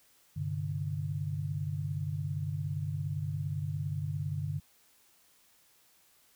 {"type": "chord", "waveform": "sine", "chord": "G suspended fourth", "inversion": "none", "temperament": "equal with one note detuned", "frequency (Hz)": [98, 130.81, 148.2], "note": ["G2", "C3", "D3"], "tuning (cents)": [0, 0, 16], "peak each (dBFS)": [-36, -40, -34], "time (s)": [0.36, 4.6], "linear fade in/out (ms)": 10, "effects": ["white hiss -65 dBFS RMS until 6.35 s"]}